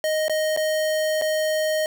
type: tone with dropouts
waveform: square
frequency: 622.3 Hz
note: D#5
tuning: in tune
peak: -21 dBFS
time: 0.04-1.86 s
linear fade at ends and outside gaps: 1 ms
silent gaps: 0.282-0.296 / 0.564-0.573 / 1.214-1.22 s
effects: none